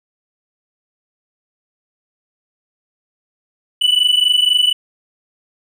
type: tone pair together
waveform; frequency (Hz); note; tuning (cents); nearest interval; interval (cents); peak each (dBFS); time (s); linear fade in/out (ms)
triangle; 2960 / 2984; F#7 / F#7; 0 / +14; unison; 14; -12; 3.81-4.73; 10
effects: tanh soft clip ceiling -2 dBFS